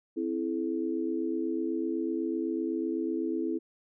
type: chord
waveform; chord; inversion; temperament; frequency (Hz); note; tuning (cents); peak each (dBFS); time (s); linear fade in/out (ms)
sine; A minor; first; equal with one note detuned; 261.6 / 329.6 / 429.2; C4 / E4 / A4; 0 / 0 / -43; -34 / -30 / -36; 0.16-3.59; 20
effects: none